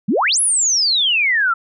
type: exponential two-way sweep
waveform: sine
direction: up then down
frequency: 171 to 11000 to 1307 Hz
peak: -13 dBFS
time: 0.08-1.54 s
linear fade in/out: 10 ms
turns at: 0.4 s
effects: none